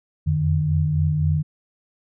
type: tone cluster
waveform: sine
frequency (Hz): 84.9 / 88.8 / 151.9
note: F2 / F2 / D#3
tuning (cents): -48 / +29 / -41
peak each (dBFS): -26 / -23 / -19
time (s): 0.26-1.43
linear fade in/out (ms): 20
effects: none